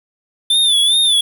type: tone with vibrato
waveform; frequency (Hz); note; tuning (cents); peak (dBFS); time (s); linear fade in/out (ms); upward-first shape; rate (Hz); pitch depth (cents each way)
square; 3520; A7; 0; -11; 0.5-1.21; 5; sine; 2.5; 83
effects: 7-bit